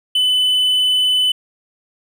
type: tone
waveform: triangle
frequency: 3008 Hz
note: F#7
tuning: 28 cents sharp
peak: -11 dBFS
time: 0.15-1.32 s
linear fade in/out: 5 ms
effects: none